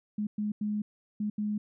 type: tone bursts at uneven times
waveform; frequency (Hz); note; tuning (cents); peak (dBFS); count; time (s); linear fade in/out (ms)
sine; 209.8; G#3; +18; -28; 5; 0.18-0.27 / 0.38-0.52 / 0.61-0.82 / 1.2-1.3 / 1.38-1.58; 5
effects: none